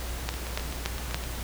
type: two click trains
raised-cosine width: 0.2 ms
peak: -19 / -10 dBFS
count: 8 / 4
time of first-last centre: 0.34-1.239 / 0.29-1.145 s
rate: 7.79 / 3.51 Hz
effects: added 60 Hz sine -34 dBFS peak until 1.43 s + pink hiss -38 dBFS RMS until 1.43 s